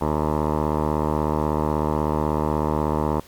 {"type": "tone with low-pass filter", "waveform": "10% pulse", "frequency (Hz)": 76.3, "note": "D#2", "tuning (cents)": -33, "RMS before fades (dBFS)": -22, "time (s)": [0.01, 3.2], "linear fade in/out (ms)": 5, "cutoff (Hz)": 860, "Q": 5.8, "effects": ["pink hiss -48 dBFS RMS until 3.27 s", "MP3 96 kbps"]}